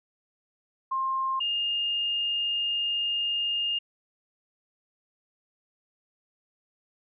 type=tone pair in turn; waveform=sine; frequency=1060 / 2827 Hz; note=C6 / F7; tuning=+22 / +20 cents; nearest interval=octave + perfect fourth; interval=1698 cents; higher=second; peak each=-25 dBFS; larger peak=neither; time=0.91-1.4 / 1.4-3.79 s; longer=second; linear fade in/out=10 ms; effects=none